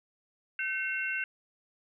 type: tone cluster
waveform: sine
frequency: 1534 / 2152 / 2721 Hz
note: G6 / C7 / F7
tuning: -38 / +48 / -46 cents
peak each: -33 / -37 / -34 dBFS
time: 0.59-1.24 s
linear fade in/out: 2 ms
effects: none